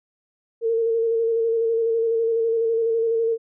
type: tone with vibrato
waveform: sine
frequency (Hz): 455.9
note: A#4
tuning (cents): -39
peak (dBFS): -18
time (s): 0.61-3.38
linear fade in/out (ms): 50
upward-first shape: square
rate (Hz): 12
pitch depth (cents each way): 22
effects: none